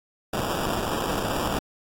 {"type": "noise with sample-and-hold", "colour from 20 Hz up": "blue", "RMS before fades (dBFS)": -27, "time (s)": [0.33, 1.59], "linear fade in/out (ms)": 5, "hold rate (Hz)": 2100, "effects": ["AAC 64 kbps"]}